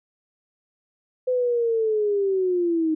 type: linear sweep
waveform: sine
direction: down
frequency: 510 to 310.4 Hz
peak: -19 dBFS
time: 1.27-2.95 s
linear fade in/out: 10 ms
effects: none